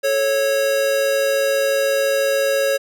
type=tone pair together; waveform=square; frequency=435.8 / 550 Hz; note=A4 / C#5; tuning=-17 / -14 cents; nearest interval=major third; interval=403 cents; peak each=-26 / -17 dBFS; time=0.03-2.78 s; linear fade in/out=20 ms; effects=none